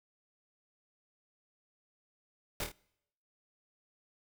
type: noise with echo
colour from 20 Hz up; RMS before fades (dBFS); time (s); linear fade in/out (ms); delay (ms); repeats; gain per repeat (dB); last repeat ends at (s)
pink; -36; 2.6-2.64; 2; 26; 3; -5; 2.718
effects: noise-tail reverb RT60 0.8 s tail -25 dB re dry

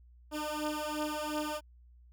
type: beating tone pair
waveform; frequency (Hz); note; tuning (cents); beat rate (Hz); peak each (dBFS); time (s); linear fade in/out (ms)
15% pulse; 301 / 303.8; D4 / D#4; +43 / -41; 2.8; -30; 0.31-1.61; 50
effects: added 60 Hz sine -55 dBFS peak until 2.12 s

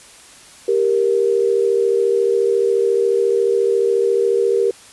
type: tone pair together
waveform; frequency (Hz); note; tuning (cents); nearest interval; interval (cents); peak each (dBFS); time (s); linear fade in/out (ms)
sine; 394.1 / 468.3; G4 / A#4; +9 / +8; minor third; 299; -16; 0.68-4.71; 5
effects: white hiss -43 dBFS RMS until 4.92 s + resampled to 24000 Hz

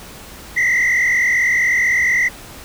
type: tone with frequency modulation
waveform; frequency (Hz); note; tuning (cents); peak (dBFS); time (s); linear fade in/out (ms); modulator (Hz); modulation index
sine; 1992; B6; +14; -10; 0.56-2.29; 20; 44.3; 2
effects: tanh soft clip ceiling -12 dBFS + pink hiss -37 dBFS RMS until 2.64 s

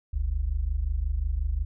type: tone pair together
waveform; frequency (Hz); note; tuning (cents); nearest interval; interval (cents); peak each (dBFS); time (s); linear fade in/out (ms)
sine; 45.7 / 71.3; F#1 / C#2; -21 / +49; minor sixth; 770; -27; 0.13-1.65; 10
effects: none

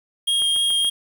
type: tone with vibrato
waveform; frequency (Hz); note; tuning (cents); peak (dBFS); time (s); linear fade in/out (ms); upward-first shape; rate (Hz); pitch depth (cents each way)
square; 3243; G#7; -42; -18; 0.27-0.9; 10; sine; 3.5; 9
type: click train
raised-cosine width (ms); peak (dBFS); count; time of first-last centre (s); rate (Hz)
0.5; -24; 4; 0.42-0.847; 7.02
effects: 8-bit

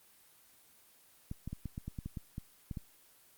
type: clicks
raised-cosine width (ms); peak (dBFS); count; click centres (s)
5; -27; 12; 1.314 / 1.476 / 1.53 / 1.657 / 1.779 / 1.88 / 1.988 / 2.06 / 2.172 / 2.381 / 2.712 / 2.772
effects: white hiss -63 dBFS RMS until 3.37 s + Opus 24 kbps

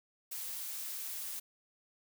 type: noise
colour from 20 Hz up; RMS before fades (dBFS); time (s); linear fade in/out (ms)
blue; -41; 0.31-1.4; 10
effects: none

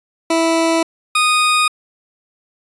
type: tone pair in turn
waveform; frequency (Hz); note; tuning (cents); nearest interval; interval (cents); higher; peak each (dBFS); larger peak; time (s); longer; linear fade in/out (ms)
20% pulse; 328.7 / 1237.6; E4 / D#6; -5 / -10; octave + major seventh; 2295; second; -8 / -7; second; 0.3-0.83 / 1.15-1.68; neither; 5
effects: resampled to 24000 Hz

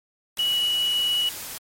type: tone in noise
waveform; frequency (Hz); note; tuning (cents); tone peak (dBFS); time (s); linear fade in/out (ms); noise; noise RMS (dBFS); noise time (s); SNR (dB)
sine; 2931; F#7; -17; -20; 0.39-1.29; 2; white; -35; 0.37-1.58; +12
effects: MP3 64 kbps

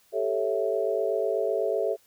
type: chord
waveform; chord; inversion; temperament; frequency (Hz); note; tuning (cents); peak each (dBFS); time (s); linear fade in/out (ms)
sine; A dominant seventh; third; equal; 392 / 440 / 554.4 / 659.3; G4 / A4 / C#5 / E5; 0 / 0 / 0 / 0; -30 / -28 / -30 / -29; 0.12-1.97; 50
effects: white hiss -62 dBFS RMS until 2.06 s

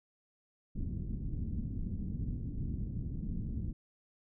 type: low-pass noise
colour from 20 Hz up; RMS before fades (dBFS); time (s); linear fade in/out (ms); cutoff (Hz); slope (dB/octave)
pink; -37; 0.75-3.73; 10; 240; 24
effects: none

